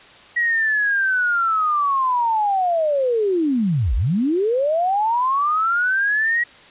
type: linear two-way sweep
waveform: sine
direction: down then up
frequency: 1922 to 43.98 to 1922 Hz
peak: -16 dBFS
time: 0.36-6.44 s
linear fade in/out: 10 ms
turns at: 3.95 s
effects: white hiss -45 dBFS RMS until 6.7 s + resampled to 8000 Hz